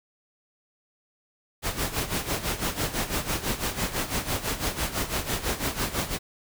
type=noise with tremolo; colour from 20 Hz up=pink; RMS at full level=-26 dBFS; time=1.62-6.19 s; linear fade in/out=50 ms; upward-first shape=sine; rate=6 Hz; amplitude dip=75%; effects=none